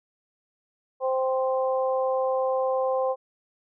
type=harmonic tone; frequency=261.2 Hz; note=C4; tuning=3 cents flat; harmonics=2 / 3 / 4; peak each=-23 / -30 / -32 dBFS; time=1-3.16 s; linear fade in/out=50 ms; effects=none